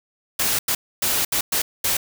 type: noise bursts at uneven times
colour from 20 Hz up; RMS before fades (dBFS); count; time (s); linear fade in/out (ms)
white; -21; 6; 0.39-0.59 / 0.68-0.75 / 1.02-1.25 / 1.32-1.41 / 1.52-1.62 / 1.84-1.97; 5
effects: none